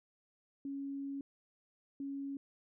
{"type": "tone bursts at uneven times", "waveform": "sine", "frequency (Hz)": 277.2, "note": "C#4", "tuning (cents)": 0, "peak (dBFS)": -38, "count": 2, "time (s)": [[0.65, 1.21], [2, 2.37]], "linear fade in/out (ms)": 2, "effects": []}